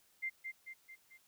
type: tone with echo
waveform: sine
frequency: 2093 Hz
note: C7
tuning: in tune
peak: -35 dBFS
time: 0.22-0.3 s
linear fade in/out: 20 ms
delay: 220 ms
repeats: 4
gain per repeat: -5 dB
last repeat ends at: 1.18 s
effects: white hiss -70 dBFS RMS until 1.27 s